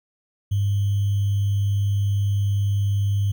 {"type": "tone with sample-and-hold", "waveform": "sine", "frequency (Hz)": 100.3, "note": "G2", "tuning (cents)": 40, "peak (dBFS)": -18, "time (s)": [0.51, 3.32], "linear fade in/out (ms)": 10, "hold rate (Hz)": 3150, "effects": []}